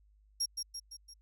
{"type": "tone with echo", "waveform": "35% pulse", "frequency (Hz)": 5588, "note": "F8", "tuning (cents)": 0, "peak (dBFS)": -27, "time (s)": [0.4, 0.46], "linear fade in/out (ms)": 10, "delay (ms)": 170, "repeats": 4, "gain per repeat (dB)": -5, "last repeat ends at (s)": 1.14, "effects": ["added 51 Hz sine -62 dBFS peak until 1.21 s"]}